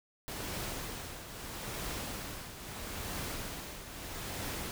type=noise with tremolo; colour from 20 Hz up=pink; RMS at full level=-38 dBFS; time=0.28-4.71 s; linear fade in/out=0 ms; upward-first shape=triangle; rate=0.77 Hz; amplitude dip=65%; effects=none